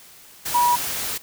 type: tone in noise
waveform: sine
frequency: 968 Hz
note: B5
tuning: 35 cents flat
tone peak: -15 dBFS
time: 0.54-0.76 s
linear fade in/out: 10 ms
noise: white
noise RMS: -27 dBFS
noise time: 0.45-1.18 s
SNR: +9 dB
effects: white hiss -47 dBFS RMS until 1.22 s